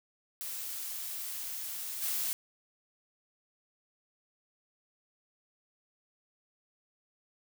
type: noise with level steps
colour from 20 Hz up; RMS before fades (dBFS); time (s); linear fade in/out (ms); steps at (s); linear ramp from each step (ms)
blue; -39 / -33; 0.41-2.33; 0; 2.01; 20
effects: none